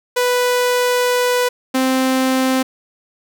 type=tone pair in turn; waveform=sawtooth; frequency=493.9 / 261 Hz; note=B4 / C4; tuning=0 / -4 cents; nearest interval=major seventh; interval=1104 cents; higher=first; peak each=-10 dBFS; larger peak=neither; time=0.16-1.49 / 1.74-2.63 s; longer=first; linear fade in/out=10 ms; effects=none